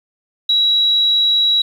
sine tone, 3885 Hz, B7, 29 cents flat, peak -11 dBFS, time 0.49-1.62 s, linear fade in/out 5 ms, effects 7-bit

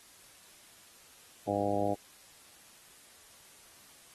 harmonic tone, 101.5 Hz, G#2, 39 cents flat, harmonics 1 / 2 / 3 / 4 / 5 / 6 / 7 / 8, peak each -40 / -38 / -35 / -39 / -35 / -34 / -35 / -38 dBFS, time 1.47-1.95 s, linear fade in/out 20 ms, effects white hiss -57 dBFS RMS until 4.14 s + AAC 32 kbps

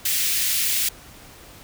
white high-pass noise, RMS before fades -22 dBFS, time 0.05-0.89 s, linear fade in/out 5 ms, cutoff 1900 Hz, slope 24 dB/octave, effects pink hiss -45 dBFS RMS until 1.63 s

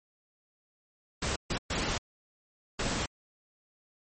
pink noise bursts at uneven times, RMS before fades -31 dBFS, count 4, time 1.22-1.36 / 1.5-1.58 / 1.7-1.98 / 2.79-3.06 s, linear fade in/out 5 ms, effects MP3 32 kbps

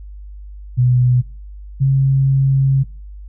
sine tone pair in turn, 124.6 / 135.47 Hz, B2 / C#3, +16 / -39 cents, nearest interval minor second, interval 145 cents, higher second, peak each -10 dBFS, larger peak neither, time 0.77-1.22 / 1.8-2.84 s, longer second, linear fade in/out 20 ms, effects noise-tail reverb RT60 0.3 s tail -20 dB re dry + added 50 Hz sine -31 dBFS peak until 3.28 s

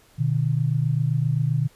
sine tone pair together, 123.47 / 151.14 Hz, B2 / D#3, 0 / -50 cents, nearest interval major third, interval 350 cents, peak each -22 dBFS, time 0.18-1.68 s, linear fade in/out 20 ms, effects pink hiss -56 dBFS RMS until 1.75 s + resampled to 32000 Hz

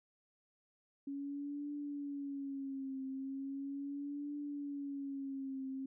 sine tone with vibrato, 278 Hz, C#4, 5 cents sharp, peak -39 dBFS, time 1.07-5.86 s, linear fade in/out 5 ms, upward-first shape triangle, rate 0.38 Hz, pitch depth 83 cents each way, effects none

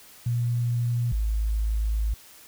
sine tone pair in turn, 119.7 / 53.82 Hz, A#2 / A1, +46 / -38 cents, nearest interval octave + major second, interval 1384 cents, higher first, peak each -22 dBFS, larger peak neither, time 0.26-1.12 / 1.12-2.14 s, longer second, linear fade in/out 5 ms, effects white hiss -50 dBFS RMS until 2.47 s

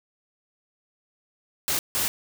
white noise bursts at uneven times, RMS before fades -25 dBFS, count 2, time 1.68-1.79 / 1.95-2.08 s, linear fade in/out 0 ms, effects none

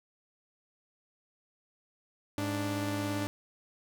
sawtooth tone pair together, 103.83 / 293.7 Hz, G#2 / D4, 0 / 0 cents, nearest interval octave + tritone, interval 1800 cents, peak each -31 / -29 dBFS, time 2.38-3.27 s, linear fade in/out 0 ms, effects none

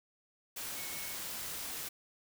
sine tone in noise, 2205 Hz, C#7, 10 cents flat, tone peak -49 dBFS, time 0.76-1.15 s, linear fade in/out 10 ms, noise white, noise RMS -41 dBFS, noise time 0.56-1.89 s, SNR -11 dB, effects none

